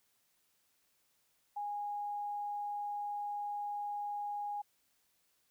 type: tone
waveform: sine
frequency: 823 Hz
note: G#5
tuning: 16 cents flat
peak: -36 dBFS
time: 1.56-4.62 s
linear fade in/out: 10 ms
effects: white hiss -75 dBFS RMS until 5.5 s